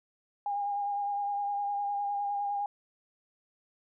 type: tone with vibrato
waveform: sine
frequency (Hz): 811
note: G#5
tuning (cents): -41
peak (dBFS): -29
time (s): 0.46-2.66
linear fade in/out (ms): 2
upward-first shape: sine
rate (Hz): 9.8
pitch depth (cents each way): 21
effects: none